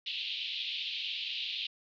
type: band-pass noise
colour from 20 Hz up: pink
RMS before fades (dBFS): -37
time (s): 0.06-1.67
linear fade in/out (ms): 5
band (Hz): 2700 to 4000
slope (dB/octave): 48
effects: none